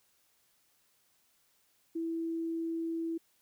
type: tone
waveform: sine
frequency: 329.6 Hz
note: E4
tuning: in tune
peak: -32 dBFS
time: 1.95-3.18 s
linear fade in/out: 10 ms
effects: white hiss -71 dBFS RMS until 3.41 s